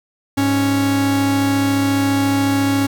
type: tone pair together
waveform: 45% pulse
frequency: 103.83 / 277.2 Hz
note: G#2 / C#4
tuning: 0 / 0 cents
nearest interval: octave + perfect fourth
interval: 1700 cents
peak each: -22 / -15 dBFS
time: 0.37-2.87 s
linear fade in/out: 10 ms
effects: 7-bit